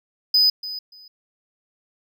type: tone with echo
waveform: triangle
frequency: 4997 Hz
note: D#8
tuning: 7 cents sharp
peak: -12 dBFS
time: 0.34-0.5 s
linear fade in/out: 5 ms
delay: 290 ms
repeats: 2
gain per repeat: -15 dB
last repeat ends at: 1.08 s
effects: none